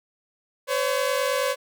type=tone pair together; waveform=sawtooth; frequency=512.7 / 562 Hz; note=C5 / C#5; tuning=-35 / +24 cents; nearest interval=major second; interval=159 cents; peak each=-21 dBFS; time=0.67-1.56 s; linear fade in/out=50 ms; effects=none